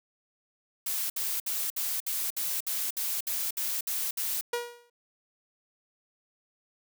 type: noise bursts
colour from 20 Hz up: blue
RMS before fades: -31 dBFS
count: 12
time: 0.86-4.411 s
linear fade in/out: 5 ms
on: 240 ms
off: 61 ms
type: tone with exponential decay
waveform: sawtooth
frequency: 478.7 Hz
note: A#4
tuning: 46 cents sharp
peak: -22 dBFS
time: 4.53-4.9 s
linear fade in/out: 5 ms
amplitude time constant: 80 ms
effects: none